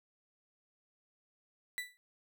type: tone with exponential decay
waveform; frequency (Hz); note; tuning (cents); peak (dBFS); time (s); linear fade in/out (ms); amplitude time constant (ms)
35% pulse; 1975.5; B6; 0; -31; 1.78-1.97; 0; 41
effects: none